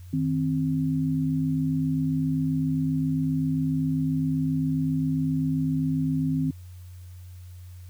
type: tone pair together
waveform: sine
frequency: 155.56 / 263.1 Hz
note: D#3 / C4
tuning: 0 / +10 cents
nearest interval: major sixth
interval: 910 cents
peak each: -25 dBFS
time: 0.13-6.51 s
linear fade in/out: 5 ms
effects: added 90 Hz sine -40 dBFS peak until 7.89 s + white hiss -59 dBFS RMS until 7.89 s